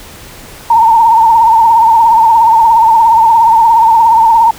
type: tone with vibrato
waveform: sine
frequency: 908 Hz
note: A#5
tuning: 46 cents flat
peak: -3 dBFS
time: 0.7-4.51 s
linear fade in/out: 5 ms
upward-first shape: triangle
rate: 17 Hz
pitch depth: 79 cents each way
effects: pink hiss -32 dBFS RMS until 4.58 s